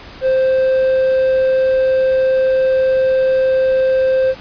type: tone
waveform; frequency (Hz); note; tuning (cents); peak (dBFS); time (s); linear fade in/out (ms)
triangle; 523.3; C5; 0; -9; 0.21-4.35; 50
effects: pink hiss -36 dBFS RMS until 4.4 s + resampled to 11025 Hz